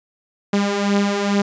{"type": "beating tone pair", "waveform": "sawtooth", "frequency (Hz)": [200, 202.3], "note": ["G3", "G#3"], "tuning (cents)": [35, -45], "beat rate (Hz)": 2.3, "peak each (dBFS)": [-18, -14], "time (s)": [0.53, 1.42], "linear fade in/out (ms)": 5, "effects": ["resampled to 16000 Hz"]}